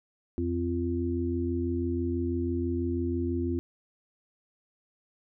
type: harmonic tone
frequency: 86.1 Hz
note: F2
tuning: 24 cents flat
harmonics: 1 / 3 / 4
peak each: -31 / -31 / -31 dBFS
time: 0.38-3.59 s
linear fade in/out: 0 ms
effects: none